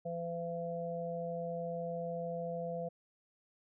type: harmonic tone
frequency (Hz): 169.6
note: E3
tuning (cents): +50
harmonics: 1 / 3 / 4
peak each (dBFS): -42 / -39 / -41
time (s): 0.05-2.89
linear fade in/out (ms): 10
effects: none